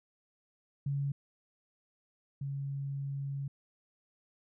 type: tone pair in turn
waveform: sine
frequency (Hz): 140.3 / 138.93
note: C#3 / C#3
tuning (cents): +21 / +4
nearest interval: unison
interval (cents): 17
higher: first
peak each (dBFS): -30 / -34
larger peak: first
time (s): 0.86-1.12 / 2.41-3.48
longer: second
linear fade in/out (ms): 5
effects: none